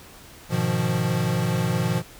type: chord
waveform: square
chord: F half-diminished seventh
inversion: first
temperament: equal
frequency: 103.83 / 123.47 / 155.56 / 174.61 Hz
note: Ab2 / Cb3 / Eb3 / F3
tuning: 0 / 0 / 0 / 0 cents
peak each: -31 / -26 / -29 / -26 dBFS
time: 0.49-2.03 s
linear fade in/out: 50 ms
effects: pink hiss -46 dBFS RMS until 2.19 s